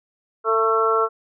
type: harmonic tone with a mistuned harmonic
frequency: 223.4 Hz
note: A3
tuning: 27 cents sharp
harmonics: 2 / 3 / 4 / 5 / 6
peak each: -20 / -27 / -31 / -23 / -20 dBFS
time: 0.44-1.09 s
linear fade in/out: 50 ms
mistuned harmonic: 5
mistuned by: -22 cents
effects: none